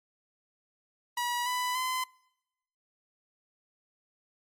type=tone with pitch steps; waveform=sawtooth; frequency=967 / 994.8 / 1023.3 Hz; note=B5 / B5 / C6; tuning=-37 / +12 / -39 cents; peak=-25 dBFS; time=1.17-2.04 s; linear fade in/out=5 ms; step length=290 ms; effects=noise-tail reverb RT60 0.9 s tail -26 dB re dry + MP3 64 kbps